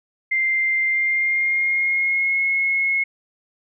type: tone with pitch glide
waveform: sine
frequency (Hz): 2093 to 2172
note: C7 to C#7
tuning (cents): 0 to -36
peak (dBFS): -17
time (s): 0.31-3.04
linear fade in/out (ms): 10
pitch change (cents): +64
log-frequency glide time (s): 0.86-2.42
effects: none